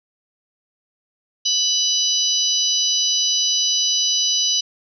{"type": "harmonic tone", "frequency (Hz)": 990, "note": "B5", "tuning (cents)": 4, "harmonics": [3, 4, 5, 6], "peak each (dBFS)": [-22, -22, -22, -22], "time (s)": [1.45, 4.61], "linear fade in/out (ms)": 10, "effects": []}